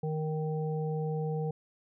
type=harmonic tone; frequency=155.56 Hz; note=D#3; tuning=in tune; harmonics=1 / 3 / 5; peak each=-31 / -35 / -42 dBFS; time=0.03-1.51 s; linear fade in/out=5 ms; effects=none